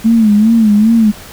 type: tone with vibrato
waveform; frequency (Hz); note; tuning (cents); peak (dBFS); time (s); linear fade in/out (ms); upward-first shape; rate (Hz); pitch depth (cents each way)
sine; 218.2; A3; -14; -5; 0.04-1.12; 20; sine; 2.5; 100
effects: pink hiss -33 dBFS RMS until 1.32 s